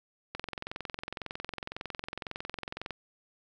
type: click train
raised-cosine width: 0.3 ms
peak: -20 dBFS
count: 57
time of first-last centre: 0.35-2.907 s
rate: 21.9 Hz
effects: none